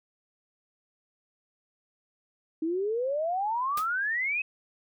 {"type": "exponential sweep", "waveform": "sine", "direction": "up", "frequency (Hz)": [311.1, 2587], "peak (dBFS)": -26, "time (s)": [2.62, 4.42], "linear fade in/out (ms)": 5}
{"type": "noise with exponential decay", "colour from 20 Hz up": "white", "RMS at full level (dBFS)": -32, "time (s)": [3.77, 3.89], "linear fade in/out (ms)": 5, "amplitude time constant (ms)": 25}
{"effects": []}